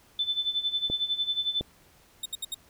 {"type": "tone with tremolo", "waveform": "sine", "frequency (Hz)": 3520, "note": "A7", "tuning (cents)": 0, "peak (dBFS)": -23, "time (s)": [0.19, 1.61], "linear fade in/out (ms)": 2, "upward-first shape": "sine", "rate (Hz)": 11, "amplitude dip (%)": 80}
{"type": "clicks", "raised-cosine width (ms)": 2, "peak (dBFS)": -20, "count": 2, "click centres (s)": [0.9, 1.61]}
{"type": "tone bursts", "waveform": "sawtooth", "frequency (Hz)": 3729, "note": "A#7", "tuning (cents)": 0, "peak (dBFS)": -27, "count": 4, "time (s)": [2.23, 2.545], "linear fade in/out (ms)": 5, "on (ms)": 27, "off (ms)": 69}
{"effects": ["pink hiss -59 dBFS RMS until 2.69 s"]}